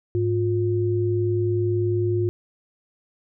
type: tone pair together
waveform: sine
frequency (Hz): 105.36 / 354.4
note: G#2 / F4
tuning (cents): +25 / +25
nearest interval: octave + major sixth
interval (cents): 2100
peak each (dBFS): -22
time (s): 0.15-2.29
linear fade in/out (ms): 0
effects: none